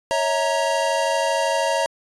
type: chord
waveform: square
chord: A# diminished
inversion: first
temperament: equal with one note detuned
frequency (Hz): 554.4 / 647.2 / 932.3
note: C#5 / E5 / A#5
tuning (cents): 0 / -32 / 0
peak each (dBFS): -24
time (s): 0.11-1.86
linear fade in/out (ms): 0
effects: resampled to 22050 Hz